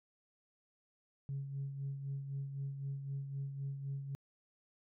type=tone with tremolo; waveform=sine; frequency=138.2 Hz; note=C#3; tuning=5 cents flat; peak=-35 dBFS; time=1.29-4.15 s; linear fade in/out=0 ms; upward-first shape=sine; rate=3.9 Hz; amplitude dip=55%; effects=tanh soft clip ceiling -33 dBFS